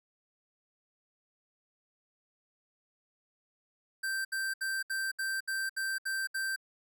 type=tone bursts; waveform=square; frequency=1565 Hz; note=G6; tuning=3 cents flat; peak=-32 dBFS; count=9; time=4.03-6.562 s; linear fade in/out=10 ms; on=220 ms; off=69 ms; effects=none

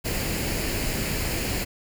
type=noise with comb filter; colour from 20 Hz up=pink; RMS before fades=-27 dBFS; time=0.04-1.65 s; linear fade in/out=20 ms; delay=0.42 ms; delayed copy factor=+0.5; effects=none

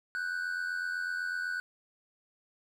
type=tone pair together; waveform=triangle; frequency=1480 / 1568 Hz; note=F#6 / G6; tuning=0 / 0 cents; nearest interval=minor second; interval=100 cents; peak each=-31 / -37 dBFS; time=0.15-1.6 s; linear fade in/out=0 ms; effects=none

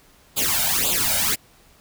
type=noise with flanger; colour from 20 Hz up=white; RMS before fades=-21 dBFS; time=0.36-1.36 s; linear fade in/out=20 ms; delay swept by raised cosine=0.26 to 1.36 ms; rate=1.9 Hz; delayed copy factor=+0.9; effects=pink hiss -54 dBFS RMS until 1.8 s

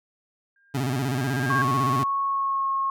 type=tone with exponential growth; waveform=sine; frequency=1605 Hz; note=G6; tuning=40 cents sharp; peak=-22 dBFS; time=0.56-1.62 s; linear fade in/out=2 ms; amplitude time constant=230 ms
type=tone with vibrato; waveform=25% pulse; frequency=130.81 Hz; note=C3; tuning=in tune; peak=-20 dBFS; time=0.74-2.04 s; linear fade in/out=10 ms; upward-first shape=square; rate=16 Hz; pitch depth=110 cents each way
type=tone with pitch glide; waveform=sine; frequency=1102 to 1085.6 Hz; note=C#6 to C#6; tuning=-11 to -36 cents; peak=-22 dBFS; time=1.5-2.9 s; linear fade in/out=2 ms; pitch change=-25 cents; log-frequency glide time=2.22-2.69 s
effects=none

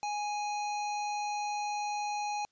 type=harmonic tone; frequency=830.6 Hz; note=G#5; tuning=in tune; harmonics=1 / 3 / 5 / 7 / 8; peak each=-32 / -42 / -46 / -49 / -50 dBFS; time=0.03-2.45 s; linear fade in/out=0 ms; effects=white hiss -75 dBFS RMS until 2.51 s + resampled to 16000 Hz

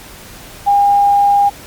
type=tone; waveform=sine; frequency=808 Hz; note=G#5; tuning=48 cents flat; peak=-7 dBFS; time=0.66-1.5 s; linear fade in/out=20 ms; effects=pink hiss -35 dBFS RMS until 1.66 s + MP3 96 kbps

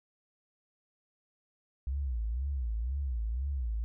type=tone with vibrato; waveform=sine; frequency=62.1 Hz; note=B1; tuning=10 cents sharp; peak=-30 dBFS; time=1.87-3.84 s; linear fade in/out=0 ms; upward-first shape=sine; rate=2 Hz; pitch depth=230 cents each way; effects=none

